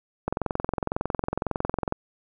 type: click train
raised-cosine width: 1 ms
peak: -11 dBFS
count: 37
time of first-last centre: 0.28-1.924 s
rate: 21.9 Hz
effects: none